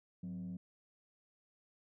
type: tone with frequency modulation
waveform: sine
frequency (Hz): 180.7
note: F#3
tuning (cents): -41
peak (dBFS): -39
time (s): 0.23-0.57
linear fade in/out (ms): 5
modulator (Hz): 78.1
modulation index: 0.49
effects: tanh soft clip ceiling -38 dBFS